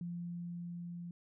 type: tone with level ramp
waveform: sine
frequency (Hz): 173.1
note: F3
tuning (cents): -15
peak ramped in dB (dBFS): -38 to -42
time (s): 0.01-1.11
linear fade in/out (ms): 2
effects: none